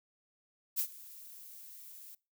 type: noise with ADSR envelope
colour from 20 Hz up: violet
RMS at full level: -30 dBFS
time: 0.76-2.15 s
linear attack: 33 ms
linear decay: 76 ms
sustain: -21 dB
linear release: 6 ms
effects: noise-tail reverb RT60 0.3 s tail -23 dB re dry